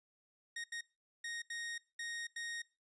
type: tone bursts at uneven times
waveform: sawtooth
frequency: 1864.7 Hz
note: A#6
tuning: in tune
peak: -37 dBFS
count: 6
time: 0.56-0.64 / 0.72-0.81 / 1.24-1.42 / 1.5-1.78 / 1.99-2.27 / 2.36-2.62 s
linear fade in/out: 5 ms
effects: noise-tail reverb RT60 0.3 s tail -22 dB re dry + resampled to 22050 Hz